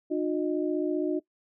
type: tone cluster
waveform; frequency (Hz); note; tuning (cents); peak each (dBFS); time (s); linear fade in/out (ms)
sine; 302.9 / 358.2 / 617; D#4 / F4 / D#5; -46 / +44 / -15; -28 / -28 / -35; 0.1-1.2; 20
effects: noise-tail reverb RT60 0.1 s tail -20 dB re dry